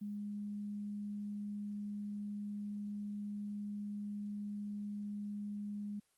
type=tone; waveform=sine; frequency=205.9 Hz; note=G#3; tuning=15 cents flat; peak=-39 dBFS; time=0.01-6 s; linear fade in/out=10 ms; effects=white hiss -75 dBFS RMS until 6.17 s + Opus 24 kbps